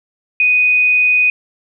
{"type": "tone", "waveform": "sine", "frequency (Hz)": 2489, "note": "D#7", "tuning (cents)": 0, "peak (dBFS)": -9, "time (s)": [0.4, 1.3], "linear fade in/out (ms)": 2, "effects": []}